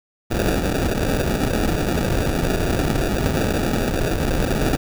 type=noise with sample-and-hold; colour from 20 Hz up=pink; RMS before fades=-20 dBFS; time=0.3-4.77 s; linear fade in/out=20 ms; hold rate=1050 Hz; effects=none